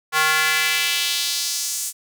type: tone with high-pass filter sweep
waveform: square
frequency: 155.56 Hz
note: D#3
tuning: in tune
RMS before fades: -21 dBFS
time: 0.12-1.93 s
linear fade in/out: 50 ms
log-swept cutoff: 1200 to 8000 Hz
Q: 1.7
effects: none